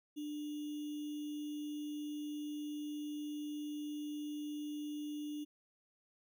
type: tone with sample-and-hold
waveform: sine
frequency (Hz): 297.2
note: D4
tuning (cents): +21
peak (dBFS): -39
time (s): 0.16-5.45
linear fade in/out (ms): 20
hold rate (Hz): 3150
effects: none